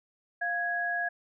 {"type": "tone pair together", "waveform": "sine", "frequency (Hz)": [698.5, 1661.3], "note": ["F5", "G#6"], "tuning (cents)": [0, 0], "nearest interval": "octave + minor third", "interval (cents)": 1500, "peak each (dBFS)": [-33, -29], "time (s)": [0.41, 1.09], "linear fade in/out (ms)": 10, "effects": []}